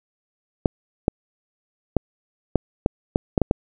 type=clicks; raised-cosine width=2 ms; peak=-3 dBFS; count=9; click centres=0.658 / 1.081 / 1.967 / 2.557 / 2.861 / 3.159 / 3.378 / 3.417 / 3.511 s; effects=none